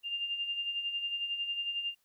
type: tone with tremolo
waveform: sine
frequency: 2800 Hz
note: F7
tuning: 4 cents sharp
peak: -30 dBFS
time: 0.03-1.95 s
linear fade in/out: 50 ms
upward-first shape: sine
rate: 11 Hz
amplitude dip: 55%
effects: white hiss -74 dBFS RMS until 2.04 s